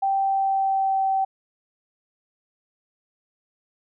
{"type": "tone with pitch glide", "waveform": "sine", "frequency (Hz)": [781, 771.6], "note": ["G5", "G5"], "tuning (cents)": [-7, -28], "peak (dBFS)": -19, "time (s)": [0.02, 1.25], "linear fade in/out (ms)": 10, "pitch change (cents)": -21, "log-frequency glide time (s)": [0.16, 1.1], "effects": []}